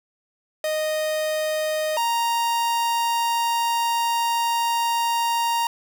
45% pulse tone pair in turn, 620 / 933 Hz, D#5 / A#5, -6 / +1 cents, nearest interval perfect fifth, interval 707 cents, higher second, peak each -22 / -20 dBFS, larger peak second, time 0.64-1.97 / 1.97-5.67 s, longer second, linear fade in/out 2 ms, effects none

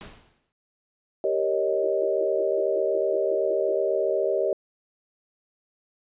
pink noise with exponential decay, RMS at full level -39 dBFS, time 0.01-0.52 s, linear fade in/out 0 ms, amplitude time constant 110 ms
sine chord, Eb dominant seventh, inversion first, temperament equal, 392 / 466.2 / 554.4 / 622.3 Hz, G4 / Bb4 / Db5 / Eb5, 0 / 0 / 0 / 0 cents, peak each -26 / -29 / -27 / -26 dBFS, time 1.24-4.53 s, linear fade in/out 2 ms
sine tone bursts, 339.8 Hz, F4, 47 cents flat, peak -33 dBFS, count 11, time 1.83-3.725 s, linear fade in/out 10 ms, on 45 ms, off 140 ms
effects resampled to 8000 Hz

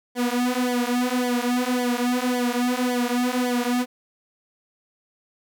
sawtooth tone with flanger, 246.6 Hz, B3, 2 cents flat, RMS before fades -23 dBFS, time 0.15-3.86 s, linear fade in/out 50 ms, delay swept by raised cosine 0.74 to 6.14 ms, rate 1.8 Hz, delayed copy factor -0.95, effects none

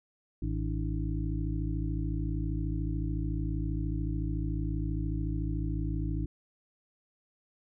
harmonic tone with a mistuned harmonic, 53.4 Hz, G#1, 49 cents sharp, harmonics 1 / 2 / 3 / 5 / 6, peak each -32 / -35 / -37 / -39 / -40 dBFS, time 0.42-6.26 s, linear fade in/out 5 ms, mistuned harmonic 5, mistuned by +120 cents, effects none

